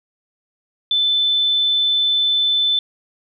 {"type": "tone", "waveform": "sine", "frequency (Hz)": 3520, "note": "A7", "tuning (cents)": 0, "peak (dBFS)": -14, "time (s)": [0.91, 2.79], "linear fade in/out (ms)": 2, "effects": []}